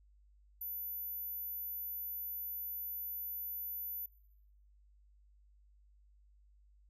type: tone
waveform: sine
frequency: 14000 Hz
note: A9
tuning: 10 cents flat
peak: -39 dBFS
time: 0.61-4.06 s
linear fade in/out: 5 ms
effects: noise-tail reverb RT60 0.8 s tail -20 dB re dry + added 50 Hz sine -62 dBFS peak until 6.89 s